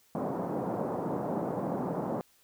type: band-pass noise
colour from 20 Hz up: pink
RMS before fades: -33 dBFS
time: 0.15-2.21 s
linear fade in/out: 0 ms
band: 160 to 910 Hz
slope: 24 dB/octave
effects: white hiss -65 dBFS RMS until 2.43 s